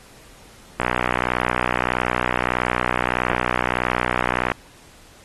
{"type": "click train", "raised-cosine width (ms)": 0.5, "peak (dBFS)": -4, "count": 230, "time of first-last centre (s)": [0.8, 4.518], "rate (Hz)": 61.6, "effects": ["pink hiss -48 dBFS RMS until 5.24 s", "AAC 32 kbps"]}